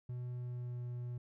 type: tone with pitch glide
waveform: triangle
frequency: 123.47 to 122.05 Hz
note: B2 to B2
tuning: 0 to -20 cents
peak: -37 dBFS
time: 0.09-1.18 s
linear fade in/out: 5 ms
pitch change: -20 cents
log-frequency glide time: 0.3-0.84 s
effects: none